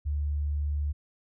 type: tone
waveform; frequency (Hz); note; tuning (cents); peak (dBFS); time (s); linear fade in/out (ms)
sine; 73.2; D2; -5; -26; 0.05-0.93; 20
effects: none